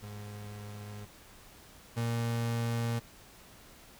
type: tone pair in turn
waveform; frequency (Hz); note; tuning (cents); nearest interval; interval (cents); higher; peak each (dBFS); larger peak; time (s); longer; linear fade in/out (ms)
35% pulse; 103.83 / 116.76; G#2 / A#2; 0 / +3; major second; 203; second; -40 / -28; second; 0.02-1.06 / 1.96-3; neither; 20
effects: pink hiss -55 dBFS RMS until 3.99 s